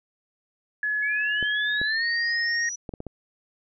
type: tone with pitch glide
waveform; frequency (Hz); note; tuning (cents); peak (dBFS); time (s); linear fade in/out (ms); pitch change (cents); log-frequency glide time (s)
sine; 1700 to 1864.6; G#6 to A#6; +40 to 0; -23; 0.83-2.69; 2; +160; 1.84-2.04
type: linear sweep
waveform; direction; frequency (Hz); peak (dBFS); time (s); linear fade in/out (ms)
sine; up; 2179 to 5940; -30; 1.02-2.76; 10
type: clicks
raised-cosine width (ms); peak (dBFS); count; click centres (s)
2; -21; 6; 1.427 / 1.815 / 2.892 / 2.938 / 3.004 / 3.067
effects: none